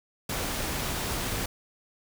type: noise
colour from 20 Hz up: pink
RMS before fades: -31 dBFS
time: 0.29-1.46 s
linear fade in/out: 5 ms
effects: none